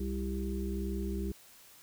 harmonic tone with a mistuned harmonic, 65.41 Hz, C2, in tune, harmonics 1 / 3 / 5 / 6, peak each -35 / -37 / -41 / -41 dBFS, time 0-1.32 s, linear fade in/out 5 ms, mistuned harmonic 5, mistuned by +17 cents, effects white hiss -57 dBFS RMS until 1.82 s

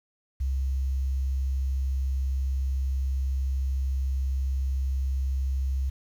sine tone with quantisation, 66.5 Hz, C2, 29 cents sharp, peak -24 dBFS, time 0.4-5.9 s, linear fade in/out 10 ms, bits 9, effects none

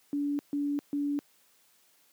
sine tone bursts, 287.4 Hz, D4, 37 cents flat, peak -27 dBFS, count 3, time 0.13-1.19 s, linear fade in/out 0 ms, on 260 ms, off 140 ms, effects white hiss -65 dBFS RMS until 2.12 s + high-pass 150 Hz 12 dB/octave

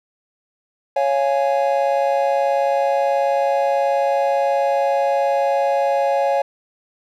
triangle chord, Db major, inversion none, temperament just, 554.4 / 693 / 831.5 Hz, Db5 / F5 / Ab5, 0 / -14 / +2 cents, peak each -16 / -20 / -19 dBFS, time 0.96-6.42 s, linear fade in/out 5 ms, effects none

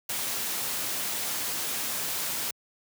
white noise, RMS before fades -31 dBFS, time 0.09-2.51 s, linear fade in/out 5 ms, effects high-pass 100 Hz 12 dB/octave

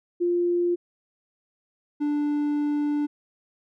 sine / triangle tone pair in turn, 349.5 / 293.9 Hz, F4 / D4, +1 / +1 cents, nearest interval minor third, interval 300 cents, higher first, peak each -20 dBFS, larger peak neither, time 0.2-0.76 / 2-3.07 s, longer second, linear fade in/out 20 ms, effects none

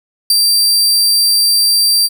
sawtooth tone with ADSR envelope, 4699 Hz, D8, in tune, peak -4 dBFS, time 0.3-2.09 s, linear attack 3 ms, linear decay 31 ms, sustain -2 dB, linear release 40 ms, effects none

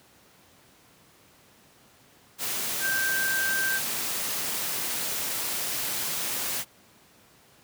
sine tone in noise, 1568 Hz, G6, in tune, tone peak -25 dBFS, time 2.8-3.81 s, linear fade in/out 50 ms, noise white, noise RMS -30 dBFS, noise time 2.38-6.65 s, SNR +2 dB, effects pink hiss -57 dBFS RMS until 7.63 s + high-pass 100 Hz 12 dB/octave

